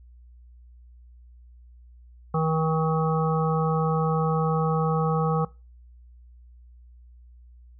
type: harmonic tone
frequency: 159.5 Hz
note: D#3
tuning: 43 cents sharp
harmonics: 1 / 3 / 5 / 7 / 8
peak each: -23 / -28 / -30 / -31 / -32 dBFS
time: 2.34-5.45 s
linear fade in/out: 5 ms
effects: noise-tail reverb RT60 0.3 s tail -22 dB re dry + added 60 Hz sine -47 dBFS peak until 7.79 s